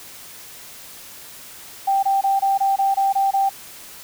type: tone bursts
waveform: sine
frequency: 784 Hz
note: G5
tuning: in tune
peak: -15 dBFS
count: 9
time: 1.87-3.494 s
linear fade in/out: 10 ms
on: 160 ms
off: 23 ms
effects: white hiss -40 dBFS RMS until 4.03 s